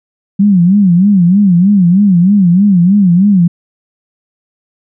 sine tone with vibrato, 188.2 Hz, F#3, 30 cents sharp, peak -4 dBFS, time 0.39-3.48 s, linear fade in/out 10 ms, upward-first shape sine, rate 3.2 Hz, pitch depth 170 cents each way, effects none

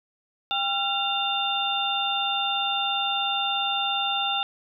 sine tone cluster, 795 / 1370 / 2787 / 3590 Hz, G5 / F6 / F7 / A7, +24 / -34 / -4 / +34 cents, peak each -28 / -32 / -29 / -27 dBFS, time 0.51-4.43 s, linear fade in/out 0 ms, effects none

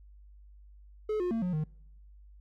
triangle tone with pitch steps, 428.1 / 358 / 227.2 / 180 / 154.1 Hz, A4 / F4 / A#3 / F#3 / D#3, -47 / +43 / -44 / -47 / -16 cents, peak -26 dBFS, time 1.09-1.64 s, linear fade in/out 5 ms, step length 110 ms, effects noise-tail reverb RT60 0.8 s tail -26 dB re dry + added 50 Hz sine -51 dBFS peak until 2.4 s

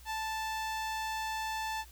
sawtooth tone with notch filter, 880 Hz, A5, in tune, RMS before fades -36 dBFS, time 0.05-1.85 s, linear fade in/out 50 ms, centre 11000 Hz, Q 1.2, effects added 60 Hz sine -52 dBFS peak until 1.91 s + white hiss -58 dBFS RMS until 1.91 s

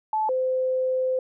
sine tone pair in turn, 867 / 515.5 Hz, A5 / C5, -26 / -26 cents, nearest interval major sixth, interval 900 cents, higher first, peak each -21 dBFS, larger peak neither, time 0.13-0.29 / 0.29-1.19 s, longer second, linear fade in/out 2 ms, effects none

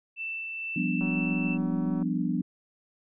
sine tone with tremolo, 2663 Hz, E7, 17 cents sharp, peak -31 dBFS, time 0.16-1.58 s, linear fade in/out 50 ms, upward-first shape sine, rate 2.2 Hz, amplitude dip 25%
sine chord, G dominant seventh, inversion third, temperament equal, 174.61 / 196 / 246.9 / 293.7 Hz, F3 / G3 / B3 / D4, 0 / 0 / 0 / 0 cents, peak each -30 / -32 / -30 / -32 dBFS, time 0.76-2.42 s, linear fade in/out 5 ms
click train, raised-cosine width 1 ms, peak -30 dBFS, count 193, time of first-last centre 1.01-2.026 s, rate 189 Hz
effects none

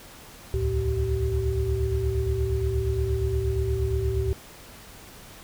sine tone cluster, 67.4 / 75.9 / 110.6 / 384.9 Hz, C#2 / D#2 / A2 / G4, -48 / -42 / +9 / -32 cents, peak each -28 dBFS, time 0.54-4.33 s, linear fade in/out 0 ms, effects pink hiss -46 dBFS RMS until 5.43 s

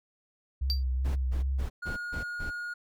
sine tone with vibrato, 65.41 Hz, C2, in tune, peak -26 dBFS, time 0.61-1.66 s, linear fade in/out 10 ms, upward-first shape sine, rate 2.5 Hz, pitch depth 49 cents each way
triangle tone with exponential decay, 4669 Hz, D8, 11 cents flat, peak -23 dBFS, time 0.7-0.83 s, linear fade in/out 0 ms, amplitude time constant 28 ms
brown noise bursts, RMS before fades -36 dBFS, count 6, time 1.04-2.51 s, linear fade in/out 20 ms, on 120 ms, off 150 ms
triangle tone, 1435 Hz, F6, 47 cents sharp, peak -32 dBFS, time 1.82-2.74 s, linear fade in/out 10 ms
effects none

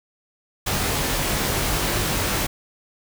pink noise with comb filter, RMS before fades -23 dBFS, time 0.66-2.47 s, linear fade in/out 10 ms, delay 20 ms, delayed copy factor +0.5, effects none

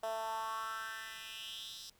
10% pulse tone with high-pass filter sweep, 222 Hz, A3, 16 cents sharp, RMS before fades -42 dBFS, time 0.03-1.9 s, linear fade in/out 5 ms, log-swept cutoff 630 to 4700 Hz, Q 4.1, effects pink hiss -69 dBFS RMS until 1.99 s

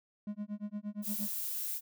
triangle tone with tremolo, 207.7 Hz, G#3, in tune, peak -32 dBFS, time 0.27-1.29 s, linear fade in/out 2 ms, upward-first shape sine, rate 8.6 Hz, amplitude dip 100%
violet noise, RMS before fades -37 dBFS, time 1.02-1.81 s, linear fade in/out 50 ms
effects none

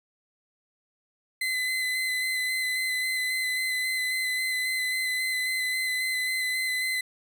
35% pulse tone with vibrato, 2032 Hz, B6, 49 cents sharp, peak -24 dBFS, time 1.41-7.01 s, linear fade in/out 5 ms, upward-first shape square, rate 3.7 Hz, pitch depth 13 cents each way, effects 11-bit

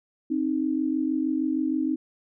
sine tone pair together, 264.7 / 311.1 Hz, C4 / D#4, +20 / 0 cents, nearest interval minor third, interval 280 cents, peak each -26 / -25 dBFS, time 0.3-1.96 s, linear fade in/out 10 ms, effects none

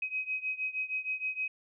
sine beating tone pair, 2527 / 2533.4 Hz, D#7 / D#7, +26 / +31 cents, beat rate 6.4 Hz, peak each -34 / -36 dBFS, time 0.02-1.48 s, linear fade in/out 5 ms, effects none

